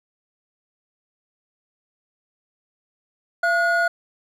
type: tone pair together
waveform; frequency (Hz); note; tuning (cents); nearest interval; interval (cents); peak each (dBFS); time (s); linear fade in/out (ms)
triangle; 681.9 / 1445; F5 / F#6; -42 / -41; octave + minor second; 1301; -19 / -17; 3.43-3.88; 5
effects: none